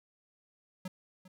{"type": "tone with echo", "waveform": "square", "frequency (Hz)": 185, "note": "F#3", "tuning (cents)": 0, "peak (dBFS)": -37, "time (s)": [0.85, 0.88], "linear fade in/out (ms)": 5, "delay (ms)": 400, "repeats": 1, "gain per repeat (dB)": -15, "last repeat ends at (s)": 1.28, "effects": []}